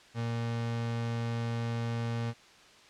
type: tone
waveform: 35% pulse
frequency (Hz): 116.54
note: A#2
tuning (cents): 0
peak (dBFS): -29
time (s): 0.14-2.34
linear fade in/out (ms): 50
effects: white hiss -56 dBFS RMS until 2.89 s + low-pass 5000 Hz 12 dB/octave